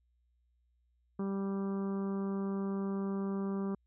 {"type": "harmonic tone", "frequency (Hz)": 196, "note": "G3", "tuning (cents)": 0, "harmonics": [1, 2, 3, 4, 5, 6, 7, 8], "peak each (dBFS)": [-33, -39, -51, -53, -51, -50, -59, -62], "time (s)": [1.19, 3.75], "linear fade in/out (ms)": 5, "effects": ["added 60 Hz sine -70 dBFS peak until 3.86 s"]}